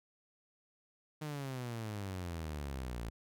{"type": "exponential sweep", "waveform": "sawtooth", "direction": "down", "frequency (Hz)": [155.56, 55.4], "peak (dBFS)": -35, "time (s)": [1.21, 3.1], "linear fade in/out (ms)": 10, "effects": []}